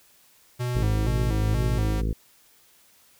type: tone with vibrato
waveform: square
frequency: 114.3 Hz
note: A#2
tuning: 34 cents flat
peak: -26 dBFS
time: 0.59-2.02 s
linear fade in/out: 20 ms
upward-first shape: square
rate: 2.1 Hz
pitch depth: 130 cents each way
type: harmonic tone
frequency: 53.7 Hz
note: A1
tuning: 41 cents flat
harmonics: 1 / 2 / 3 / 4 / 5 / 6 / 7 / 8 / 9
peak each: -24 / -30 / -34 / -36 / -38 / -40 / -41 / -42 / -43 dBFS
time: 0.75-2.13 s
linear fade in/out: 5 ms
effects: white hiss -58 dBFS RMS until 3.19 s